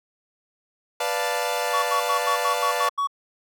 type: chord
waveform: sawtooth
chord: B half-diminished seventh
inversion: none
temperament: equal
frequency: 493.9 / 587.3 / 698.5 / 880 Hz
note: B4 / D5 / F5 / A5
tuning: 0 / 0 / 0 / 0 cents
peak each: -25 dBFS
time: 1-2.89 s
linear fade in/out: 5 ms
type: tone bursts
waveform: triangle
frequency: 1124 Hz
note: C#6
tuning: 24 cents sharp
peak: -19 dBFS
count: 8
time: 1.73-3.073 s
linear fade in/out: 10 ms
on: 97 ms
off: 81 ms
effects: none